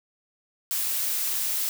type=noise; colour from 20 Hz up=blue; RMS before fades=-27 dBFS; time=0.71-1.69 s; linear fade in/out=0 ms; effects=none